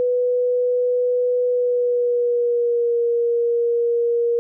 sine tone with pitch glide, 493.9 to 471.6 Hz, B4 to A#4, 0 to +20 cents, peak -16 dBFS, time 0-4.39 s, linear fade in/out 0 ms, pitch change -80 cents, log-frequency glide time 1.47-2.96 s, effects none

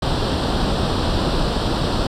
pink noise with comb filter, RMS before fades -19 dBFS, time 0.02-2.07 s, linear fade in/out 5 ms, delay 0.23 ms, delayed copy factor +0.75, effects low-pass 4000 Hz 12 dB/octave

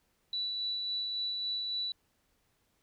sine tone with tremolo, 3951 Hz, B7, in tune, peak -31 dBFS, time 0.33-1.92 s, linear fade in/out 2 ms, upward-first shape sine, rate 3.6 Hz, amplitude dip 25%, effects pink hiss -74 dBFS RMS until 2.82 s

